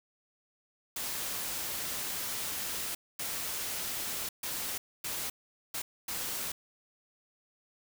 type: noise bursts at uneven times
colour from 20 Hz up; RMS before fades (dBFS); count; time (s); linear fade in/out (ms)
white; -36; 6; 0.96-2.95 / 3.19-4.29 / 4.43-4.78 / 5.04-5.3 / 5.74-5.82 / 6.08-6.52; 5
effects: none